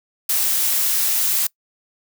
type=noise; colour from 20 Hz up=blue; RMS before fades=-19 dBFS; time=0.29-1.47 s; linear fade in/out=5 ms; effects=noise-tail reverb RT60 0.1 s tail -24 dB re dry